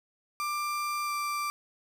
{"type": "tone with pitch glide", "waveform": "35% pulse", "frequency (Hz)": [1185, 1176.1], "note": ["D6", "D6"], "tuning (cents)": [15, 2], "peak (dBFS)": -28, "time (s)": [0.4, 1.5], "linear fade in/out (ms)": 0, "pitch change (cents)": -13, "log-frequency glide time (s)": [1.05, 1.11], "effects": []}